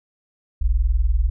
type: tone pair together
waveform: sine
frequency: 40.94 / 61.2 Hz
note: E1 / B1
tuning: -11 / -15 cents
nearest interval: perfect fifth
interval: 696 cents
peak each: -18 dBFS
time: 0.61-1.3 s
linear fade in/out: 10 ms
effects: none